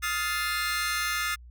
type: chord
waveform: sawtooth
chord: F dominant seventh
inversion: third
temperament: just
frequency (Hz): 1257.2 / 1396.9 / 1746.1 / 2095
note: Eb6 / F6 / A6 / C7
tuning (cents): +18 / 0 / -14 / +2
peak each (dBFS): -29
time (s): 0.02-1.36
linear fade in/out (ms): 20
effects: added 60 Hz sine -45 dBFS peak until 1.5 s